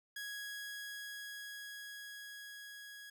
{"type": "tone with level ramp", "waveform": "sawtooth", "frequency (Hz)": 1661.2, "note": "G#6", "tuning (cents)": 0, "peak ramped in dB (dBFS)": [-38, -46], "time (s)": [0.16, 3.1], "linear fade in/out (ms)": 5, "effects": []}